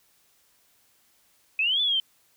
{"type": "exponential two-way sweep", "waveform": "sine", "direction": "up then down", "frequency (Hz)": [2506, 3520, 3072], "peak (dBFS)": -21, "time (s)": [1.59, 2], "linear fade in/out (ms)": 2, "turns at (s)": 1.81, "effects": ["white hiss -64 dBFS RMS until 2.36 s"]}